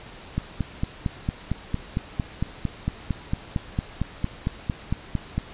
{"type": "click train", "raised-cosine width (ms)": 5, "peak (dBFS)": -11, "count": 23, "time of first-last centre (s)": [0.38, 5.38], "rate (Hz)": 4.4, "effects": ["pink hiss -43 dBFS RMS until 5.53 s", "resampled to 8000 Hz"]}